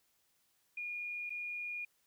sine tone with dropouts, 2433 Hz, D#7, 39 cents flat, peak -38 dBFS, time 0.77-1.85 s, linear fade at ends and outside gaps 5 ms, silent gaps 1.296-1.303 s, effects white hiss -75 dBFS RMS until 2.06 s

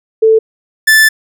sine / 45% pulse tone pair in turn, 442.6 / 1753.6 Hz, A4 / A6, +10 / -6 cents, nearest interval 2 octaves, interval 2384 cents, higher second, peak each -4 dBFS, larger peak neither, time 0.22-0.39 / 0.87-1.09 s, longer second, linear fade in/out 10 ms, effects none

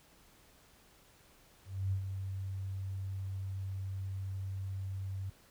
sine tone with ADSR envelope, 96.2 Hz, G2, 32 cents flat, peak -29 dBFS, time 1.65-5.3 s, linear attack 270 ms, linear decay 88 ms, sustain -7 dB, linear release 6 ms, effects pink hiss -63 dBFS RMS until 5.5 s

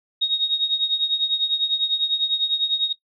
sine tone with tremolo, 3749 Hz, A#7, 9 cents sharp, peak -15 dBFS, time 0.21-2.93 s, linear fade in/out 10 ms, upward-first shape triangle, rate 10 Hz, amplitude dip 85%, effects noise-tail reverb RT60 0.1 s tail -17 dB re dry

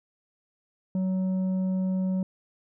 sine tone with tanh clipping, 187.1 Hz, F#3, 20 cents sharp, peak -25 dBFS, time 0.95-2.23 s, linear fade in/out 2 ms, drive 6 dB, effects none

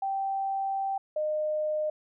sine tone pair in turn, 780 / 611.8 Hz, G5 / D#5, -9 / -29 cents, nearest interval major third, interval 420 cents, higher first, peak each -27 / -26 dBFS, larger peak second, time 0.02-0.98 / 1.16-1.9 s, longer first, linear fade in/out 5 ms, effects none

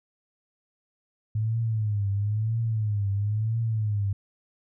sine tone with vibrato, 106.7 Hz, G#2, 47 cents sharp, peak -23 dBFS, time 1.35-4.13 s, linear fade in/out 5 ms, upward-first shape triangle, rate 1 Hz, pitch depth 140 cents each way, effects none

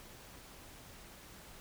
silence, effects pink hiss -54 dBFS RMS until 1.6 s

